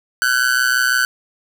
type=tone with amplitude modulation; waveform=45% pulse; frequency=1509 Hz; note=F#6; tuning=34 cents sharp; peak=-10 dBFS; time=0.22-1.05 s; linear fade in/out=0 ms; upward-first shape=sine; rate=126 Hz; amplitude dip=85%; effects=none